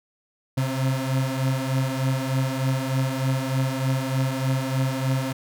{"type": "beating tone pair", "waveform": "35% pulse", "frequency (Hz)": [131.2, 134.5], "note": ["C3", "C3"], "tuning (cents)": [5, 48], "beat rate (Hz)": 3.3, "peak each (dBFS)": [-22, -25], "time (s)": [0.57, 5.33], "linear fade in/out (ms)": 10, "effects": []}